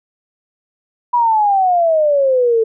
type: exponential sweep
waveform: sine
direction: down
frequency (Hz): 982 to 440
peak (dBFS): -10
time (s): 1.13-2.64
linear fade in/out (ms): 10
effects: none